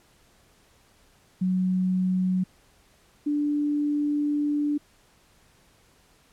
sine tone pair in turn, 184.9 / 293.5 Hz, F#3 / D4, -1 / -1 cents, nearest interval minor sixth, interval 800 cents, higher second, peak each -21 / -22 dBFS, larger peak first, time 1.41-2.44 / 3.26-4.78 s, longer second, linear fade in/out 10 ms, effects pink hiss -60 dBFS RMS until 6.32 s + low-pass 12000 Hz 12 dB/octave

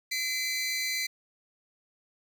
20% pulse tone pair together, 2036 / 2328 Hz, C7 / D7, -48 / -16 cents, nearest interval major second, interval 232 cents, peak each -25 / -29 dBFS, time 0.11-1.07 s, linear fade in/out 10 ms, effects none

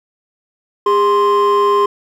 triangle tone pair together, 405.8 / 1046.5 Hz, G#4 / C6, -40 / 0 cents, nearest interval octave + major third, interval 1640 cents, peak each -10 dBFS, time 0.86-1.86 s, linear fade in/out 5 ms, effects tanh soft clip ceiling -3 dBFS

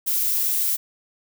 violet noise, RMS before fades -22 dBFS, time 0.06-0.77 s, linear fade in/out 20 ms, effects none

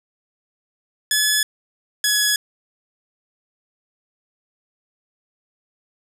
10% pulse tone pair in turn, 1711 / 1685.5 Hz, A6 / G#6, -49 / +25 cents, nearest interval unison, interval 26 cents, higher first, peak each -7 dBFS, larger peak neither, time 1.11-1.43 / 2.04-2.36 s, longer neither, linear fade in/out 2 ms, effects none

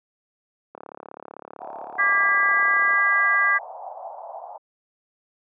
click train, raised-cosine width 1 ms, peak -22 dBFS, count 79, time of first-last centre 0.75-2.935 s, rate 35.7 Hz
pink band-pass noise, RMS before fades -37 dBFS, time 1.6-4.58 s, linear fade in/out 10 ms, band 640 to 880 Hz, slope 48 dB/octave
sine chord, G# diminished, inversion second, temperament equal with one note detuned, 1174.7 / 1625.2 / 1975.5 Hz, D6 / G#6 / B6, 0 / -38 / 0 cents, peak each -22 / -20 / -21 dBFS, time 1.98-3.59 s, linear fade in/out 20 ms
effects high-pass 400 Hz 12 dB/octave

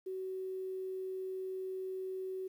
sine tone with quantisation, 376.5 Hz, F#4, 30 cents sharp, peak -37 dBFS, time 0.06-2.48 s, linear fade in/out 10 ms, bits 11, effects none

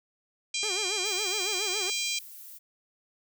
harmonic tone, 801 Hz, G5, 37 cents sharp, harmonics 3 / 4 / 5 / 6 / 7 / 8 / 9 / 10, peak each -34 / -35 / -36 / -37 / -37 / -38 / -39 / -39 dBFS, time 0.54-2.19 s, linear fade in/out 5 ms
sawtooth tone with vibrato, 394.3 Hz, G4, 10 cents sharp, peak -31 dBFS, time 0.63-1.9 s, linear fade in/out 0 ms, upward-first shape sine, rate 7.2 Hz, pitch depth 170 cents each way
violet noise, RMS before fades -46 dBFS, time 1.04-2.59 s, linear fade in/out 20 ms
effects none

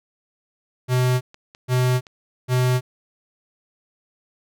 square tone bursts, 126.3 Hz, B2, 39 cents sharp, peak -17 dBFS, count 3, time 0.88-2.81 s, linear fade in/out 50 ms, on 330 ms, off 470 ms
clicks, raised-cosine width 0.2 ms, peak -26 dBFS, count 3, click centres 1.344 / 1.549 / 2.068 s
effects none

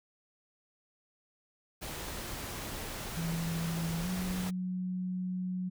pink noise, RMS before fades -40 dBFS, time 1.81-4.51 s, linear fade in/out 20 ms
sine tone with pitch glide, 166.1 to 183.24 Hz, E3 to F#3, +13 to -17 cents, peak -32 dBFS, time 3.16-5.7 s, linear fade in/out 20 ms, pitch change +170 cents, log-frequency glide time 4.01-4.08 s
effects none

